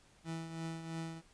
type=tone with tremolo; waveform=30% pulse; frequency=163.6 Hz; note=E3; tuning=13 cents flat; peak=-35 dBFS; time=0.24-1.22 s; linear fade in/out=50 ms; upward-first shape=triangle; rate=3 Hz; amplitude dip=60%; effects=pink hiss -65 dBFS RMS until 1.33 s + resampled to 22050 Hz